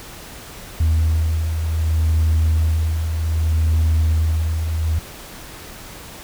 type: beating tone pair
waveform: sine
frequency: 79.5 / 80.15 Hz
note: D#2 / E2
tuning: +38 / -48 cents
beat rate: 0.65 Hz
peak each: -22 / -14 dBFS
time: 0.8-4.99 s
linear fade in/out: 5 ms
effects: tanh soft clip ceiling -11 dBFS + pink hiss -37 dBFS RMS until 6.23 s